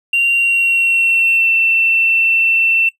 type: tone with pitch glide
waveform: triangle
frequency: 2766 to 2687 Hz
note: F7 to E7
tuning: -17 to +33 cents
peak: -7 dBFS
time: 0.13-2.89 s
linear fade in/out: 5 ms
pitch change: -50 cents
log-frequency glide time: 0.31-1.52 s
effects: noise-tail reverb RT60 0.1 s tail -20 dB re dry + tanh soft clip ceiling -8 dBFS